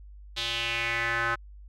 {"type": "tone with band-pass filter sweep", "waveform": "square", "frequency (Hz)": 116.54, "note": "A#2", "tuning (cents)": 0, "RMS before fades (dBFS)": -29, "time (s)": [0.36, 1.36], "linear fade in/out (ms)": 20, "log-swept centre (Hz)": [3700, 1400], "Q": 3.5, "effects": ["added 50 Hz sine -44 dBFS peak until 1.68 s"]}